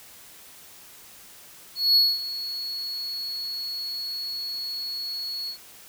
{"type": "tone with ADSR envelope", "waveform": "triangle", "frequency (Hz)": 4363, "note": "C#8", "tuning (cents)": -28, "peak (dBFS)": -13, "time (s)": [1.75, 5.58], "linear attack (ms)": 210, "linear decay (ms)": 220, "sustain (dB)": -15, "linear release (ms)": 93, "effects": ["white hiss -48 dBFS RMS until 5.88 s"]}